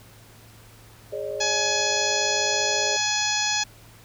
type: chord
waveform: sine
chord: Ab suspended fourth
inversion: none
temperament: equal with one note detuned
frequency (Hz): 415.3 / 554.4 / 609.1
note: Ab4 / Db5 / Eb5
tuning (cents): 0 / 0 / -37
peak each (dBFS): -32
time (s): 1.12-2.97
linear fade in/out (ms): 10
type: clicks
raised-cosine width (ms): 1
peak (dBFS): -36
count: 12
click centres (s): 1.309 / 1.439 / 1.663 / 1.802 / 1.923 / 2.125 / 2.255 / 2.538 / 2.579 / 2.646 / 2.828 / 2.961
type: harmonic tone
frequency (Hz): 842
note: G#5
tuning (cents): +24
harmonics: 1 / 2 / 3 / 4 / 5 / 6 / 7 / 8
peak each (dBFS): -30 / -30 / -30 / -30 / -30 / -30 / -30 / -30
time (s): 1.4-3.64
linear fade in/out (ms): 10
effects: added 110 Hz sine -51 dBFS peak until 4.04 s + pink hiss -51 dBFS RMS until 4.04 s